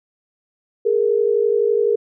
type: tone pair together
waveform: sine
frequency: 414.3 / 466.2 Hz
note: G#4 / A#4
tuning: -4 / 0 cents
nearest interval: major second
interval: 204 cents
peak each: -17 dBFS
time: 0.85-1.96 s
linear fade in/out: 10 ms
effects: none